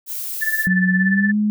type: noise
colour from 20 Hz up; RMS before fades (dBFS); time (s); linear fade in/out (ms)
violet; -27; 0.06-0.68; 50
type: tone with tremolo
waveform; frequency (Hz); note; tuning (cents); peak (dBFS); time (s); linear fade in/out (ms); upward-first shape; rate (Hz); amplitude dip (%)
sine; 1756; A6; -4; -15; 0.41-1.32; 20; sine; 17; 75
type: tone with pitch glide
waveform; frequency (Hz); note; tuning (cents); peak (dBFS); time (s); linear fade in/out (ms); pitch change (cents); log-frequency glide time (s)
sine; 184.4 to 210.6; F#3 to G#3; -6 to +24; -15; 0.67-1.5; 0; +230; 0.96-1.37
effects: none